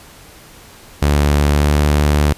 sawtooth tone with pitch glide, 72.8 to 73.86 Hz, D2 to D2, -15 to +10 cents, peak -7 dBFS, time 1.02-2.33 s, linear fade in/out 5 ms, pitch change +25 cents, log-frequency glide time 1.5-1.75 s, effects pink hiss -41 dBFS RMS until 2.37 s + resampled to 32000 Hz

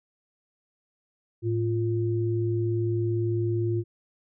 sine tone pair together, 110 / 347.8 Hz, A2 / F4, 0 / -7 cents, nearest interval octave + minor sixth, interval 1993 cents, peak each -25 / -27 dBFS, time 1.42-3.84 s, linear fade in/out 50 ms, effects none

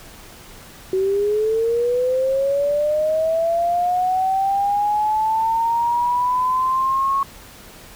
sine linear sweep, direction up, 374.4 to 1102 Hz, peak -16 dBFS, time 0.93-7.23 s, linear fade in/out 2 ms, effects pink hiss -42 dBFS RMS until 7.95 s

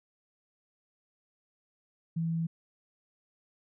sine tone, 164.81 Hz, E3, in tune, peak -28 dBFS, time 2.16-2.47 s, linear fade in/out 10 ms, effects none

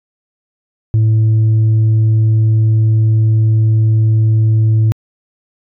sine tone, 110 Hz, A2, in tune, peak -5 dBFS, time 0.94-4.92 s, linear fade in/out 0 ms, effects tanh soft clip ceiling -7 dBFS

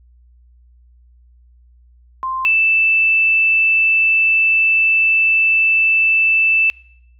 sine tone pair in turn, 1046.5 / 2644 Hz, C6 / E7, 0 / +5 cents, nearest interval octave + major third, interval 1605 cents, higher second, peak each -19 / -11 dBFS, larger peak second, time 2.23-2.45 / 2.45-6.7 s, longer second, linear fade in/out 0 ms, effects noise-tail reverb RT60 0.7 s tail -23 dB re dry + added 60 Hz sine -46 dBFS peak until 7.19 s

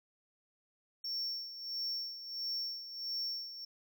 triangle tone with tremolo, 5460 Hz, F8, 40 cents flat, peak -33 dBFS, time 1.04-3.65 s, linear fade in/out 5 ms, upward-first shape sine, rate 1.5 Hz, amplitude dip 70%, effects none

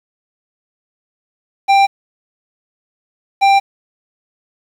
square tone pair in turn, 789 / 789 Hz, G5 / G5, +11 / +11 cents, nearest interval unison, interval 0 cents, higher neither, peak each -8 dBFS, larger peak neither, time 1.68-1.87 / 3.41-3.6 s, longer neither, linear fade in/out 20 ms, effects low-pass 4000 Hz 12 dB/octave + 7-bit

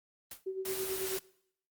white noise with exponential decay, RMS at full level -39 dBFS, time 0.31-0.45 s, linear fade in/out 5 ms, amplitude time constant 29 ms
sine tone with tremolo, 380.3 Hz, F#4, 48 cents sharp, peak -32 dBFS, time 0.46-1.18 s, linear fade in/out 10 ms, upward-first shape sine, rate 9.1 Hz, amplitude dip 65%
white noise, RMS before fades -38 dBFS, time 0.65-1.19 s, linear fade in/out 5 ms
effects noise-tail reverb RT60 0.7 s tail -22 dB re dry + Opus 24 kbps

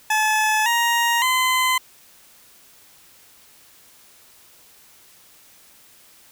20% pulse tone with pitch steps, 862 / 940 / 1025.1 Hz, A5 / A#5 / C6, -36 / +14 / -36 cents, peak -12 dBFS, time 0.1-1.78 s, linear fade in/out 5 ms, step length 560 ms, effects white hiss -51 dBFS RMS until 6.31 s

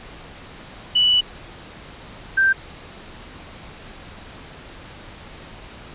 sine tone pair in turn, 2960 / 1568 Hz, F#7 / G6, 0 / 0 cents, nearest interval major seventh, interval 1100 cents, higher first, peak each -13 dBFS, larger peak neither, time 0.95-1.21 / 2.37-2.53 s, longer first, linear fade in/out 10 ms, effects pink hiss -40 dBFS RMS until 5.94 s + resampled to 8000 Hz

